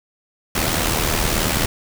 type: noise with amplitude modulation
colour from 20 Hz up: pink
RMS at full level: -17 dBFS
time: 0.55-1.66 s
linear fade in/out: 5 ms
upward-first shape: sine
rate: 78.6 Hz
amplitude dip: 60%
effects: none